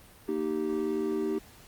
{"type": "chord", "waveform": "triangle", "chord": "Eb major", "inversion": "second", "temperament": "equal with one note detuned", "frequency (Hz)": [233.1, 311.1, 389.5], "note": ["Bb3", "Eb4", "G4"], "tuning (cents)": [0, 0, -11], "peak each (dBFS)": [-33, -30, -28], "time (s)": [0.28, 1.39], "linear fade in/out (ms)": 10, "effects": ["pink hiss -54 dBFS RMS until 1.67 s", "Opus 32 kbps"]}